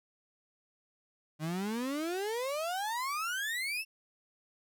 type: exponential sweep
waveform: 35% pulse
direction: up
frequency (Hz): 150 to 2724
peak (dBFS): -31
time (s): 1.39-3.85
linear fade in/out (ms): 50
effects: none

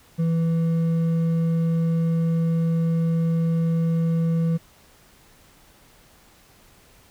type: tone with hard clipping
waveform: triangle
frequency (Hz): 165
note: E3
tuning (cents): +2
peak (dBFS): -20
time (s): 0.18-4.58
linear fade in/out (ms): 20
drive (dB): 8
effects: pink hiss -54 dBFS RMS until 7.1 s

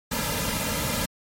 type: noise with comb filter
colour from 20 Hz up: pink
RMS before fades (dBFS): -27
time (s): 0.11-1.06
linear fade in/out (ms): 10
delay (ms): 2.7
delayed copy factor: -0.9
effects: MP3 64 kbps

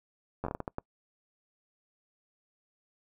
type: slowing click train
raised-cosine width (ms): 1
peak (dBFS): -20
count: 9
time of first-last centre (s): 0.44-0.784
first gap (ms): 10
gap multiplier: 1.4
effects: noise-tail reverb RT60 0.1 s tail -25 dB re dry

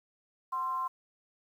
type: tone with frequency modulation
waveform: sine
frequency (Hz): 1046.5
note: C6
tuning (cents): 0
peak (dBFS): -30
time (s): 0.52-0.88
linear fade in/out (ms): 10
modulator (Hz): 300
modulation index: 0.33
effects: 10-bit

